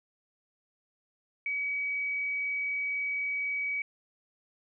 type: tone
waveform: sine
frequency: 2271 Hz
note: C#7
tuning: 41 cents sharp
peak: -29 dBFS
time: 1.46-3.82 s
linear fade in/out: 2 ms
effects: none